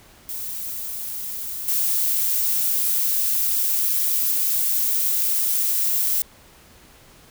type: noise with level steps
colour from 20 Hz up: violet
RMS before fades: -30 / -21 dBFS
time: 0.29-6.22 s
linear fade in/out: 0 ms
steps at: 1.68 s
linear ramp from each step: 5 ms
effects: pink hiss -50 dBFS RMS until 7.3 s